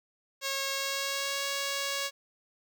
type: tone with pitch glide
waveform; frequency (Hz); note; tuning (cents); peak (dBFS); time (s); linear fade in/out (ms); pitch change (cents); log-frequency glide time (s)
5% pulse; 546 to 556.2; C#5 to C#5; -26 to +6; -19; 0.41-2.11; 50; +32; 0.71-1.46
effects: none